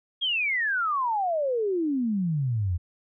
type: exponential sweep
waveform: sine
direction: down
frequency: 3314 to 82.41 Hz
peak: -23 dBFS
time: 0.21-2.78 s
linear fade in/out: 20 ms
effects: none